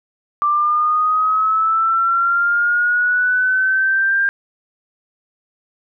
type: linear sweep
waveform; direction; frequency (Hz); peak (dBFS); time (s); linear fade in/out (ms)
sine; up; 1174.7 to 1600; -13; 0.42-4.29; 0
effects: none